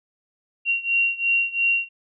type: beating tone pair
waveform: sine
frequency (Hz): 2752 / 2754.9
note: F7 / F7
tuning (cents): -26 / -24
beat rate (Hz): 2.9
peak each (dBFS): -21 / -23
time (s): 0.65-1.89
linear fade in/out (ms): 50
effects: none